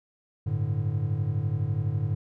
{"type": "chord", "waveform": "triangle", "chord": "G suspended second", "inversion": "none", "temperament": "equal", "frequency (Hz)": [98, 110, 146.83], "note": ["G2", "A2", "D3"], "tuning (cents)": [0, 0, 0], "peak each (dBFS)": [-28, -26, -28], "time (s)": [0.46, 2.15], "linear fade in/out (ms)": 10, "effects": []}